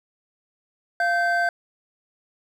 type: tone pair together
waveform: triangle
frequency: 695 / 1552.1 Hz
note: F5 / G6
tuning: -9 / -18 cents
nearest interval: octave + major second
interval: 1391 cents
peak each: -20 dBFS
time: 1-1.49 s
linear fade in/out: 2 ms
effects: none